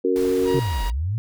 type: chord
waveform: sine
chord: F# major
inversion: second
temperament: equal with one note detuned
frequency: 277.2 / 370 / 461.1 Hz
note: C#4 / F#4 / A#4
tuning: 0 / 0 / -19 cents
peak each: -24 / -21 / -21 dBFS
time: 0.04-0.6 s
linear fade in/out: 10 ms
type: noise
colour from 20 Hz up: pink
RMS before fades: -36 dBFS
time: 0.16-0.9 s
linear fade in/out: 0 ms
type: harmonic tone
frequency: 951 Hz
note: A#5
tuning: 34 cents sharp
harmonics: 1 / 2 / 3 / 4 / 5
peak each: -30 / -39 / -40 / -43 / -45 dBFS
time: 0.44-0.92 s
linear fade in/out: 50 ms
type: linear two-way sweep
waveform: sine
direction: down then up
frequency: 147.7 to 39.5 to 117.2 Hz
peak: -21 dBFS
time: 0.54-1.18 s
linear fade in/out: 0 ms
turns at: 0.84 s
effects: none